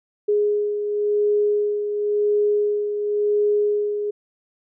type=beating tone pair; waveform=sine; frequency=415.3 / 416.24 Hz; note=G#4 / G#4; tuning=0 / +4 cents; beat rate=0.94 Hz; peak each=-18 / -27 dBFS; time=0.28-4.11 s; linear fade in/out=10 ms; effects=none